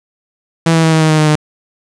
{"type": "tone with pitch steps", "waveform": "sawtooth", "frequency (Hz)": [164.7, 162.81, 160.94, 159.09, 157.26, 155.46, 153.67, 151.91], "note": ["E3", "E3", "E3", "D#3", "D#3", "D#3", "D#3", "D#3"], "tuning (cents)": [-1, -21, -41, 39, 19, -1, -21, -41], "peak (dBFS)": -4, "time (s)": [0.66, 1.356], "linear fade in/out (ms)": 5, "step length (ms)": 87, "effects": ["resampled to 22050 Hz", "7-bit"]}